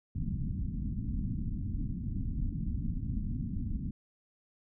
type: low-pass noise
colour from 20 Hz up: pink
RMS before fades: -34 dBFS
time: 0.15-3.91 s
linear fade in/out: 5 ms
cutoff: 260 Hz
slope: 48 dB/octave
effects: none